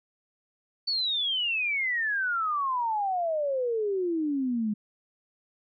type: exponential sweep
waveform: sine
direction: down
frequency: 4540 to 205.3 Hz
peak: -25 dBFS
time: 0.87-4.74 s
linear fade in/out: 10 ms
effects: none